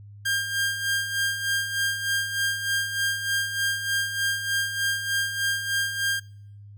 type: tone with tremolo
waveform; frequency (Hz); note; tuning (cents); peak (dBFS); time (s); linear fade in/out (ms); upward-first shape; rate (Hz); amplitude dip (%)
sawtooth; 1603; G6; +38; -18; 0.25-6.2; 10; sine; 3.3; 60
effects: noise-tail reverb RT60 0.8 s tail -26 dB re dry + added 102 Hz sine -42 dBFS peak until 6.77 s